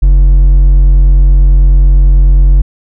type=tone with hard clipping; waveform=triangle; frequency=45.4 Hz; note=F#1; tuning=32 cents flat; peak=-3 dBFS; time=0.02-2.62 s; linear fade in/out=10 ms; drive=7 dB; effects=none

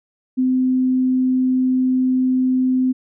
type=tone; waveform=sine; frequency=256.8 Hz; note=C4; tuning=32 cents flat; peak=-14 dBFS; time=0.37-2.93 s; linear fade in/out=20 ms; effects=none

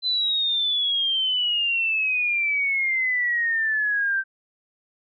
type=exponential sweep; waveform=sine; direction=down; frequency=4059 to 1555 Hz; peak=-20 dBFS; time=0.02-4.24 s; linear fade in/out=50 ms; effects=none

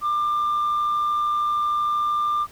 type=tone with amplitude modulation; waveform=sine; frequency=1193 Hz; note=D6; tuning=27 cents sharp; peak=-16 dBFS; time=0.01-2.47 s; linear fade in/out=50 ms; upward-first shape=sine; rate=113 Hz; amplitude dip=30%; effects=tanh soft clip ceiling -18 dBFS + pink hiss -49 dBFS RMS until 2.51 s

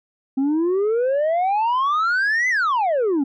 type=exponential two-way sweep; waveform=sine; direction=up then down; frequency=261.6 to 2062 to 261.6 Hz; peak=-14 dBFS; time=0.37-3.24 s; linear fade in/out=10 ms; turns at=2.49 s; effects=tanh soft clip ceiling -16 dBFS

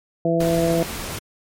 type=harmonic tone; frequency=166.9 Hz; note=E3; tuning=22 cents sharp; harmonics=1 / 2 / 3 / 4; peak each=-22 / -22 / -22 / -22 dBFS; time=0.25-0.83 s; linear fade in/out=2 ms
type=noise; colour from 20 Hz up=pink; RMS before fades=-30 dBFS; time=0.4-1.19 s; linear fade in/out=5 ms
effects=MP3 64 kbps

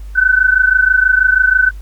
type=tone pair together; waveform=sine; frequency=1500 / 1526.2 Hz; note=F#6 / G6; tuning=+23 / -47 cents; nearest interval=unison; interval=30 cents; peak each=-11 dBFS; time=0.15-1.71 s; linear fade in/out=20 ms; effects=added 50 Hz sine -26 dBFS peak until 1.81 s + pink hiss -49 dBFS RMS until 1.81 s

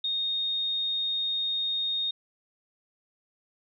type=tone; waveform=sine; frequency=3700 Hz; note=A#7; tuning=14 cents flat; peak=-26 dBFS; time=0.04-2.11 s; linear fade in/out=5 ms; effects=none

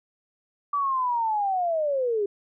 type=linear sweep; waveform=sine; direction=down; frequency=1162 to 392 Hz; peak=-22 dBFS; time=0.73-2.26 s; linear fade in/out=5 ms; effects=none

